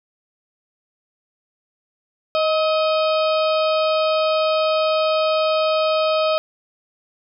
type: harmonic tone with a mistuned harmonic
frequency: 626 Hz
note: D#5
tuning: 10 cents sharp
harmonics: 1 / 2 / 4 / 5 / 6 / 7 / 8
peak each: -17 / -23 / -29 / -31 / -33 / -34 / -35 dBFS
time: 2.35-6.38 s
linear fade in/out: 0 ms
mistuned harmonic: 2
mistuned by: +31 cents
effects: none